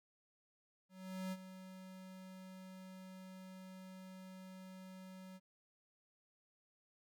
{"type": "tone with ADSR envelope", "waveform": "square", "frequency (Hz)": 187.3, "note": "F#3", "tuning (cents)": 21, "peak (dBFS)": -40, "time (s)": [0.89, 5.4], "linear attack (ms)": 430, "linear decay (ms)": 43, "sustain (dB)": -12, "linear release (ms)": 42, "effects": []}